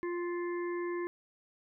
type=harmonic tone; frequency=349.2 Hz; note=F4; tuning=in tune; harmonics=1 / 3 / 5 / 6; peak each=-33 / -43 / -47 / -49 dBFS; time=0.03-1.07 s; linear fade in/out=0 ms; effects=none